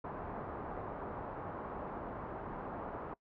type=low-pass noise; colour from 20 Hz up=white; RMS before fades=-43 dBFS; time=0.04-3.14 s; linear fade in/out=5 ms; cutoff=1100 Hz; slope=24 dB/octave; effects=noise-tail reverb RT60 0.1 s tail -23 dB re dry